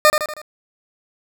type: tone with echo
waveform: 20% pulse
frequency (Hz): 608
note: D#5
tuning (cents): -40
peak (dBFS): -4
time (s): 0.05-0.1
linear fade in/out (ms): 0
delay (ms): 79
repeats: 4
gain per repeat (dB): -6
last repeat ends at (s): 0.416
effects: none